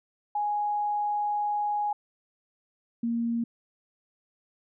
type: tone pair in turn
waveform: sine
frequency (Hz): 830.6 / 233.1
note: G#5 / A#3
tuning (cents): 0 / 0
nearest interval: octave + minor seventh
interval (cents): 2200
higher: first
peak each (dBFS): -25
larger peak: neither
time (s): 0.35-1.93 / 3.03-3.44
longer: first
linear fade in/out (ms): 5
effects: none